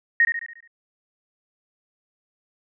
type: tone with echo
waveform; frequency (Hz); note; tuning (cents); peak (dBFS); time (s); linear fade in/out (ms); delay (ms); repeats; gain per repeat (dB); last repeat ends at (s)
sine; 1863; A#6; -2; -13; 0.2-0.25; 2; 71; 6; -6; 0.676
effects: none